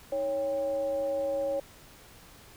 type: tone with frequency modulation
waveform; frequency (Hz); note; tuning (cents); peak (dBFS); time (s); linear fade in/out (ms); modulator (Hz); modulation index
sine; 554.4; C#5; 0; -27; 0.12-1.6; 5; 240; 0.38
effects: pink hiss -53 dBFS RMS until 2.56 s